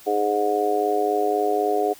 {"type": "harmonic tone", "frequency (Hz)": 103.83, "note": "G#2", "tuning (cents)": 0, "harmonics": [3, 4, 5, 6, 7], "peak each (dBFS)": [-29, -22, -30, -30, -23], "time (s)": [0.06, 1.94], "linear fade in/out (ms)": 20, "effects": ["white hiss -47 dBFS RMS until 1.99 s"]}